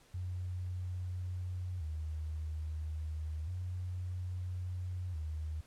sine tone with vibrato, 84 Hz, E2, 33 cents sharp, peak -36 dBFS, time 0.14-5.61 s, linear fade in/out 5 ms, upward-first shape square, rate 0.3 Hz, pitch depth 130 cents each way, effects pink hiss -64 dBFS RMS until 5.66 s + low-pass 11000 Hz 12 dB/octave

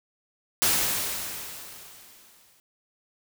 white noise with exponential decay, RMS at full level -21 dBFS, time 0.62-2.6 s, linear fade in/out 0 ms, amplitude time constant 430 ms, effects none

